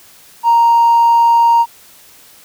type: tone with hard clipping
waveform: sine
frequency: 932.3 Hz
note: A#5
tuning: in tune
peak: -7 dBFS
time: 0.43-1.66 s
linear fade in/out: 50 ms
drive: 1 dB
effects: white hiss -43 dBFS RMS until 2.44 s